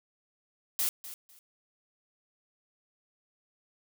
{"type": "noise with echo", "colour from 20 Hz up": "blue", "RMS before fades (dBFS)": -29, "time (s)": [0.79, 0.89], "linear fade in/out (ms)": 0, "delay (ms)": 250, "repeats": 2, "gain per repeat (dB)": -14, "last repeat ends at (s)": 1.39, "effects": []}